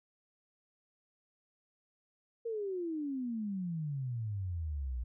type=exponential sweep; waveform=sine; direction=down; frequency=470.3 to 58 Hz; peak=-34 dBFS; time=2.45-5.04 s; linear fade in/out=10 ms; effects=none